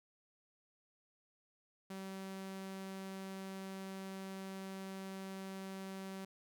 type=tone; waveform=sawtooth; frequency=192 Hz; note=G3; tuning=36 cents flat; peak=-40 dBFS; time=1.9-6.25 s; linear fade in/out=5 ms; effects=none